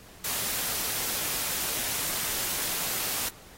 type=noise with amplitude modulation; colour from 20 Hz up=white; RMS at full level=-28 dBFS; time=0.24-3.29 s; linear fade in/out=5 ms; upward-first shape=sine; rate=289 Hz; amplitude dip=50%; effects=pink hiss -51 dBFS RMS until 3.57 s + AAC 48 kbps